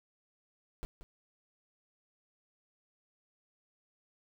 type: noise with echo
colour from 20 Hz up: brown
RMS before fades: -38 dBFS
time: 0.83-0.85 s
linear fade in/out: 0 ms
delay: 180 ms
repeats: 1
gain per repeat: -10 dB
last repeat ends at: 1.03 s
effects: none